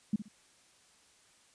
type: tone with echo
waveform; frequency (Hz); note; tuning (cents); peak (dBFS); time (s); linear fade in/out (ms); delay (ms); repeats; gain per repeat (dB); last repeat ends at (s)
sine; 210; G#3; +19; -25; 0.13-0.16; 5; 62; 2; -12; 0.284
effects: white hiss -64 dBFS RMS until 1.54 s + resampled to 22050 Hz